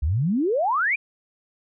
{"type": "exponential sweep", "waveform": "sine", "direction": "up", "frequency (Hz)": [65.4, 2489], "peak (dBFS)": -19, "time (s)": [0.02, 0.96], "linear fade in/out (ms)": 10, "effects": []}